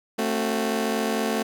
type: chord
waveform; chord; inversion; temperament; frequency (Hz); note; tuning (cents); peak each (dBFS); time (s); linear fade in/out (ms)
20% pulse; F# diminished; first; just; 222 / 266.4 / 370; A3 / C4 / F#4; +16 / +31 / 0; -20 / -25 / -25; 0.18-1.43; 10
effects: none